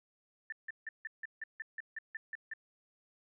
sine tone bursts, 1779 Hz, A6, 19 cents sharp, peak -38 dBFS, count 12, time 0.5-2.536 s, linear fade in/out 2 ms, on 23 ms, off 160 ms, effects none

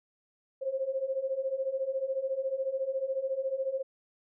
sine beating tone pair, 523.3 / 537.3 Hz, C5 / C5, 0 / +46 cents, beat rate 14 Hz, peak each -34 / -31 dBFS, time 0.61-3.83 s, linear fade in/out 20 ms, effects none

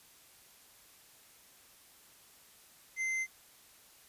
sine tone with hard clipping, 2073 Hz, C7, 17 cents flat, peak -33 dBFS, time 2.96-3.27 s, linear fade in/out 50 ms, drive 7 dB, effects white hiss -60 dBFS RMS until 4.08 s + resampled to 32000 Hz

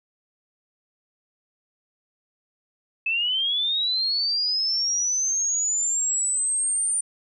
sine linear sweep, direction up, 2590 to 9140 Hz, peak -21 dBFS, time 3.06-7.01 s, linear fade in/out 5 ms, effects none

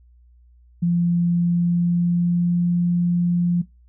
sine tone with pitch glide, 172.7 to 174.4 Hz, F3 to F3, -19 to -2 cents, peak -16 dBFS, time 0.82-3.62 s, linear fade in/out 10 ms, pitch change +17 cents, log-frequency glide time 1.26-2.68 s, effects noise-tail reverb RT60 0.2 s tail -19 dB re dry + added 60 Hz sine -49 dBFS peak until 3.88 s

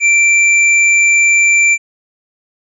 sine tone with hard clipping, 2349 Hz, D7, in tune, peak -8 dBFS, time 0-1.78 s, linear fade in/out 50 ms, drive 18 dB, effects resampled to 22050 Hz

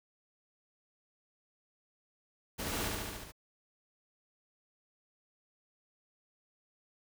pink noise with echo, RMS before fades -38 dBFS, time 2.58-2.89 s, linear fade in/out 20 ms, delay 72 ms, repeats 6, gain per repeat -2 dB, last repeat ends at 3.322 s, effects none

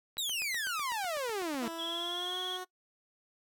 click train, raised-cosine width 0.3 ms, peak -29 dBFS, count 13, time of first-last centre 0.17-1.67 s, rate 8 Hz
sawtooth exponential sweep, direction down, 3966 to 220 Hz, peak -29 dBFS, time 0.18-1.68 s, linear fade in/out 2 ms
15% pulse tone with pitch glide, 330.8 to 367 Hz, E4 to F#4, +6 to -14 cents, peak -32 dBFS, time 1.61-2.65 s, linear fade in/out 20 ms, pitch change +180 cents, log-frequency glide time 1.82-2.39 s
sine tone with vibrato, 3322 Hz, G#7, in tune, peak -35 dBFS, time 1.78-2.58 s, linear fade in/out 20 ms, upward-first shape sine, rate 18 Hz, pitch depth 45 cents each way
effects noise-tail reverb RT60 0.1 s tail -21 dB re dry

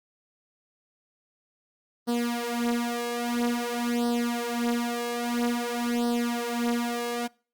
sawtooth tone with flanger, 238.4 Hz, A#3, 39 cents sharp, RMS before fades -28 dBFS, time 2.07-7.28 s, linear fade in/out 20 ms, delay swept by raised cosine 0.21 to 6.01 ms, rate 0.5 Hz, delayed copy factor +0.85, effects noise-tail reverb RT60 0.4 s tail -26 dB re dry + Opus 32 kbps

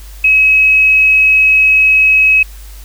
sine tone, 2558 Hz, D#7, 47 cents sharp, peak -5 dBFS, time 0.24-2.43 s, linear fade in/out 5 ms, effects added 50 Hz sine -29 dBFS peak until 2.84 s + white hiss -40 dBFS RMS until 2.84 s

